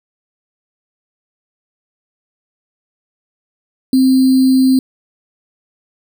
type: tone with sample-and-hold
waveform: sine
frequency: 261.6 Hz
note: C4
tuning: in tune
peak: -7 dBFS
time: 3.93-4.79 s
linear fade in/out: 2 ms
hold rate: 4410 Hz
effects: none